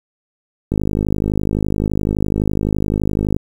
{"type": "click train", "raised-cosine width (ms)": 3, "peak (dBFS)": -5, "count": 138, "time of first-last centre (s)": [0.72, 3.365], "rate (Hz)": 51.8, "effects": ["7-bit"]}